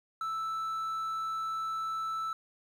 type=tone; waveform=triangle; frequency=1318.5 Hz; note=E6; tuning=in tune; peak=-30 dBFS; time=0.21-2.33 s; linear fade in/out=2 ms; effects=10-bit